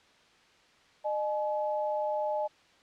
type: tone pair together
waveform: sine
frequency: 609 / 850.6 Hz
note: D#5 / G#5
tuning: -37 / +41 cents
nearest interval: tritone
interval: 578 cents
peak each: -30 / -32 dBFS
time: 1.04-2.48 s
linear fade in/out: 20 ms
effects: white hiss -61 dBFS RMS until 2.82 s + low-pass 4000 Hz 12 dB/octave